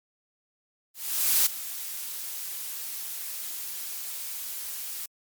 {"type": "noise with ADSR envelope", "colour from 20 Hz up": "blue", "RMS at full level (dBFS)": -20, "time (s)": [0.94, 5.06], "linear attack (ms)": 520, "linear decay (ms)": 10, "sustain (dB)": -15, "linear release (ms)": 5, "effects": ["MP3 96 kbps"]}